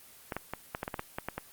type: clicks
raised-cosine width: 0.5 ms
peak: -18 dBFS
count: 11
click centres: 0.322 / 0.366 / 0.536 / 0.749 / 0.831 / 0.879 / 0.942 / 0.994 / 1.185 / 1.286 / 1.38 s
effects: white hiss -54 dBFS RMS until 1.52 s + Opus 24 kbps

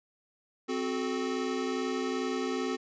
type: chord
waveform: square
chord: F# diminished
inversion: second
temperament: equal with one note detuned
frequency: 261.6 / 370 / 432.4 Hz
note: C4 / F#4 / A4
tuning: 0 / 0 / -30 cents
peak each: -34 / -35 / -36 dBFS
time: 0.68-2.77 s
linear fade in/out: 20 ms
effects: resampled to 16000 Hz

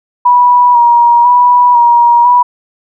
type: tone with vibrato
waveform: sine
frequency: 964 Hz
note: B5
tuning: 42 cents flat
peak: -3 dBFS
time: 0.25-2.43 s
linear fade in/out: 10 ms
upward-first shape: square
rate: 1 Hz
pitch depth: 26 cents each way
effects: none

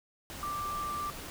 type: tone in noise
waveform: sine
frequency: 1178 Hz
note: D6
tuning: 5 cents sharp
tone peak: -33 dBFS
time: 0.43-1.1 s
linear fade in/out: 0 ms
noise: pink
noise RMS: -43 dBFS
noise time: 0.3-1.3 s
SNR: +7 dB
effects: none

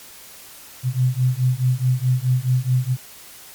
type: beating tone pair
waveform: sine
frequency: 125 / 129.7 Hz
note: B2 / C3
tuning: +21 / -15 cents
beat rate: 4.7 Hz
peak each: -19 dBFS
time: 0.83-2.97 s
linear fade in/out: 50 ms
effects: white hiss -42 dBFS RMS until 3.54 s + MP3 96 kbps

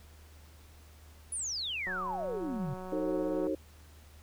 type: exponential sweep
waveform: sine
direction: down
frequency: 10320 to 130 Hz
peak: -33 dBFS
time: 1.32-2.74 s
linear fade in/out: 5 ms
type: click train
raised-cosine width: 1 ms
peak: -30 dBFS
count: 297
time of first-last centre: 1.87-3.47 s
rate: 185 Hz
type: chord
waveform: sine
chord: D# diminished seventh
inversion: none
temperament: just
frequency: 311.1 / 373.4 / 448 / 537.6 Hz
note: D#4 / F#4 / A4 / C5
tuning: 0 / +16 / +31 / +47 cents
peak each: -33 / -36 / -38 / -35 dBFS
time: 2.92-3.55 s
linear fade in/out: 5 ms
effects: added 76 Hz sine -53 dBFS peak until 4.22 s + pink hiss -60 dBFS RMS until 4.22 s

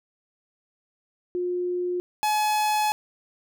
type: tone pair in turn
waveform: sine / 45% pulse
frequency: 357.1 / 849.3 Hz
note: F4 / G#5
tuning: +39 / +39 cents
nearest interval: octave + minor third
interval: 1500 cents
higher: second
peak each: -24 / -21 dBFS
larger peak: second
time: 1.35-2 / 2.23-2.92 s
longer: second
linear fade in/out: 0 ms
effects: none

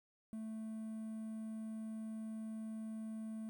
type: tone with quantisation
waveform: triangle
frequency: 220 Hz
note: A3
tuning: in tune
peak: -40 dBFS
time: 0.33-3.49 s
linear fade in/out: 0 ms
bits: 11
effects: none

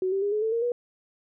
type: tone with pitch steps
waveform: sine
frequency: 372.8 / 389.3 / 406.5 / 424.5 / 443.3 / 463 / 483.5 Hz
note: F#4 / G4 / G#4 / G#4 / A4 / A#4 / B4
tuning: +13 / -12 / -37 / +38 / +13 / -12 / -37 cents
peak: -23 dBFS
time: 0.02-0.72 s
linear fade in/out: 2 ms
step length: 100 ms
effects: none

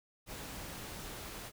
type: noise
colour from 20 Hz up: pink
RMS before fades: -45 dBFS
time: 0.26-1.52 s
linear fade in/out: 50 ms
effects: none

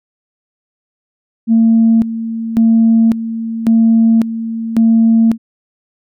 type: tone with tremolo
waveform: sine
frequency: 226.5 Hz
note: A#3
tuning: 50 cents flat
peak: -5 dBFS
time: 1.47-5.38 s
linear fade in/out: 50 ms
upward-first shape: square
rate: 0.91 Hz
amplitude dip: 75%
effects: tanh soft clip ceiling -2 dBFS

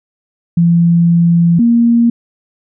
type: tone pair in turn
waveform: sine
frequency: 170 / 234.5 Hz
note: F3 / A#3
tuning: -46 / +11 cents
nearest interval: tritone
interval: 557 cents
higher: second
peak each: -6 dBFS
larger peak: neither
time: 0.57-1.59 / 1.59-2.1 s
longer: first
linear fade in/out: 5 ms
effects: none

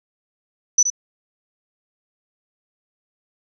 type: tone with echo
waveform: sine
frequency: 5970 Hz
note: F#8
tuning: 15 cents sharp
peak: -10 dBFS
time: 0.78-0.83 s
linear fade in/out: 5 ms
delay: 72 ms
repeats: 1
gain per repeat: -8 dB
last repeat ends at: 0.902 s
effects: none

